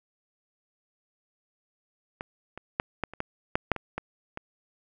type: clicks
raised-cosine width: 0.5 ms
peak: -19 / -24 / -9 / -12 / -27 / -15 / -8 / -6 / -19 / -16 / -20 dBFS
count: 11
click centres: 2.209 / 2.576 / 2.799 / 3.037 / 3.136 / 3.204 / 3.555 / 3.717 / 3.763 / 3.98 / 4.374 s
effects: none